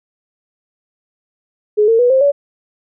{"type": "tone with pitch steps", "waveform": "sine", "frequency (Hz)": [421.1, 453.9, 489.3, 527.5, 568.6], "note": ["G#4", "A#4", "B4", "C5", "C#5"], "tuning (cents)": [24, -46, -16, 14, 44], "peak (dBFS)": -8, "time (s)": [1.77, 2.32], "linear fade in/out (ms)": 20, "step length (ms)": 110, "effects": []}